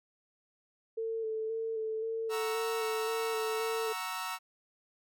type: tone with vibrato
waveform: sine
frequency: 444.9 Hz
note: A4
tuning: 19 cents sharp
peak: -32 dBFS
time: 0.97-3.93 s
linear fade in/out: 10 ms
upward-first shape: square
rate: 1.9 Hz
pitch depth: 19 cents each way
type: chord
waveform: sawtooth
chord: F# dominant seventh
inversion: none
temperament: equal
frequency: 740 / 932.3 / 1108.7 / 1318.5 Hz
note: F#5 / A#5 / C#6 / E6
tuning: 0 / 0 / 0 / 0 cents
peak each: -40 / -36 / -40 / -35 dBFS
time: 2.29-4.39 s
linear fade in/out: 50 ms
effects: none